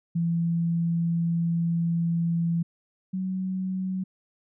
sine tone pair in turn, 168.3 / 187.12 Hz, E3 / F#3, +36 / +20 cents, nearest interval major second, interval 184 cents, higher second, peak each -22 / -26 dBFS, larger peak first, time 0.15-2.63 / 3.13-4.04 s, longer first, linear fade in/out 10 ms, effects none

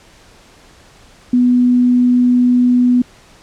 sine tone, 246.9 Hz, B3, in tune, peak -8 dBFS, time 1.33-3.02 s, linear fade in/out 5 ms, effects pink hiss -45 dBFS RMS until 3.42 s + low-pass 8000 Hz 12 dB/octave

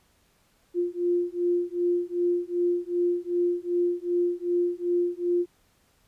sine beating tone pair, 349.6 / 352.2 Hz, F4 / F4, +2 / +15 cents, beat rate 2.6 Hz, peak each -26 dBFS, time 0.74-5.46 s, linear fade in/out 50 ms, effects pink hiss -65 dBFS RMS until 6.07 s + resampled to 32000 Hz

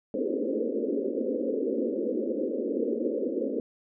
white band-pass noise, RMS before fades -29 dBFS, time 0.14-3.6 s, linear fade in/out 2 ms, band 220 to 540 Hz, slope 96 dB/octave, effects none

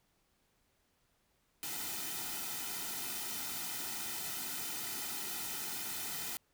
white noise with comb filter, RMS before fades -40 dBFS, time 1.63-6.37 s, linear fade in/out 0 ms, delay 1.8 ms, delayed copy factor -0.7, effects pink hiss -75 dBFS RMS until 6.53 s

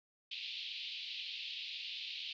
pink band-pass noise, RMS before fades -44 dBFS, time 0.31-2.33 s, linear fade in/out 5 ms, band 2600 to 4300 Hz, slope 48 dB/octave, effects none

